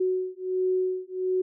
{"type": "beating tone pair", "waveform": "sine", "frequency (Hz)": [370, 371.4], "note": ["F#4", "F#4"], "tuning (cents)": [0, 7], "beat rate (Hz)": 1.4, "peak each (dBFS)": -27, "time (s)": [0, 1.42], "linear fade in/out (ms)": 10, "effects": []}